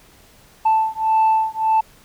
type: beating tone pair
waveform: sine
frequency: 880 / 881.7 Hz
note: A5 / A5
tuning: 0 / +3 cents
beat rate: 1.7 Hz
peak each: -16 dBFS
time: 0.65-1.81 s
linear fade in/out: 10 ms
effects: tanh soft clip ceiling -10 dBFS + pink hiss -50 dBFS RMS until 2.04 s